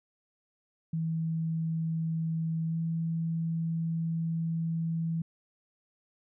sine tone with pitch glide, 162.3 to 164.28 Hz, E3 to E3, -27 to -6 cents, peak -28 dBFS, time 0.93-5.22 s, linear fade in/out 5 ms, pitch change +21 cents, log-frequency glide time 2.67-2.77 s, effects none

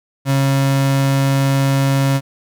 35% pulse tone, 136.8 Hz, C#3, 23 cents flat, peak -11 dBFS, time 0.25-2.21 s, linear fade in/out 50 ms, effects none

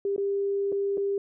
sine tone with dropouts, 398.3 Hz, G4, 28 cents sharp, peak -24 dBFS, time 0.05-1.18 s, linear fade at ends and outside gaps 2 ms, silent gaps 0.163-0.179 / 0.72-0.724 / 0.973-0.978 s, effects none

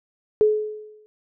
sine tone with exponential decay, 426.7 Hz, G#4, 47 cents sharp, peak -11 dBFS, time 0.41-1.06 s, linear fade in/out 0 ms, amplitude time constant 140 ms, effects none

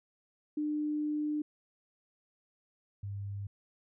sine tone pair in turn, 300.1 / 100.15 Hz, D4 / G2, +38 / +38 cents, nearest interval octave + perfect fifth, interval 1900 cents, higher first, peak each -30 / -36 dBFS, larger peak first, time 0.57-1.42 / 3.03-3.47 s, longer first, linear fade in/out 5 ms, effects none

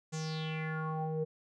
square tone with low-pass filter sweep, 157.7 Hz, D#3, 24 cents sharp, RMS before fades -36 dBFS, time 0.12-1.25 s, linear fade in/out 20 ms, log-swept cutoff 7300 to 450 Hz, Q 5.1, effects none

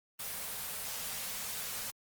white band-stop noise, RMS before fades -39 dBFS, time 0.19-1.91 s, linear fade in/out 10 ms, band 260 to 410 Hz, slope 96 dB/octave, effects Opus 24 kbps

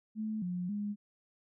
sine tone with pitch steps, 216.8 / 178.8 / 206.1 Hz, A3 / F3 / G#3, -25 / +41 / -13 cents, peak -33 dBFS, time 0.15-0.96 s, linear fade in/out 50 ms, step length 270 ms, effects none

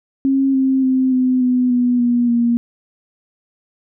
sine tone with pitch steps, 270.2 / 265.1 / 260.1 / 255.2 / 250.4 / 245.6 / 241 / 236.4 Hz, C#4 / C4 / C4 / C4 / B3 / B3 / B3 / A#3, -44 / +23 / -10 / -43 / +24 / -9 / -42 / +24 cents, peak -12 dBFS, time 0.25-2.57 s, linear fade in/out 0 ms, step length 290 ms, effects none

